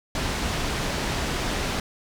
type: low-pass noise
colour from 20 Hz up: pink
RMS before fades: -27 dBFS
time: 0.15-1.8 s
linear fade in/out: 2 ms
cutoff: 6300 Hz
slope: 12 dB/octave
effects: none